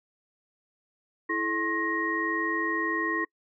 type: tone cluster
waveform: sine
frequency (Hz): 330 / 431.1 / 1073 / 1877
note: E4 / A4 / C6 / A#6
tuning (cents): +2 / -35 / +43 / +11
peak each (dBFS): -31 / -36 / -32 / -29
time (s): 1.29-3.25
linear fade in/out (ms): 10
effects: noise-tail reverb RT60 0.1 s tail -26 dB re dry